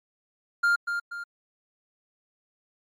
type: tone with echo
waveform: triangle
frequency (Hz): 1401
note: F6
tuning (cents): +5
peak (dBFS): -17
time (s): 0.63-0.76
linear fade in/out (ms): 10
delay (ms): 240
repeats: 2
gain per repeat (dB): -7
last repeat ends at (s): 1.24
effects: MP3 64 kbps